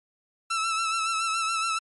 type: tone with vibrato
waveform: sawtooth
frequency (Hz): 1325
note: E6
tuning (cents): +9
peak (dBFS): -21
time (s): 0.5-1.79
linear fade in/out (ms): 10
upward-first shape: sine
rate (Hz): 7.1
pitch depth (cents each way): 40
effects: MP3 48 kbps